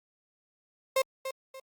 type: tone with echo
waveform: 35% pulse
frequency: 530 Hz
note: C5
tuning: 22 cents sharp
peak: -21 dBFS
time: 0.96-1.02 s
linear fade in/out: 5 ms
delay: 290 ms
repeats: 2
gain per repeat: -10 dB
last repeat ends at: 1.6 s
effects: Opus 48 kbps